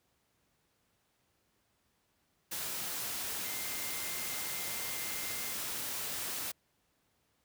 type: tone in noise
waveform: sine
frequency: 2093 Hz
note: C7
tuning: in tune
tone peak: -47 dBFS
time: 3.44-5.54 s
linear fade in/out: 10 ms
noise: white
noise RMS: -38 dBFS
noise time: 2.51-6.52 s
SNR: -12 dB
effects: pink hiss -75 dBFS RMS until 7.44 s + high-pass 60 Hz 12 dB/octave